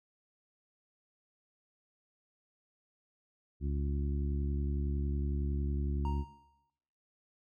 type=harmonic tone; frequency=70.9 Hz; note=C#2; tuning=40 cents sharp; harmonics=1 / 2 / 3 / 4 / 5; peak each=-32 / -38 / -42 / -44 / -46 dBFS; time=3.6-6.25 s; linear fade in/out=50 ms
type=tone with exponential decay; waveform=triangle; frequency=932.3 Hz; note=A#5; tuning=in tune; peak=-35 dBFS; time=6.05-6.7 s; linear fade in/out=1 ms; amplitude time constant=140 ms
effects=noise-tail reverb RT60 0.8 s tail -17 dB re dry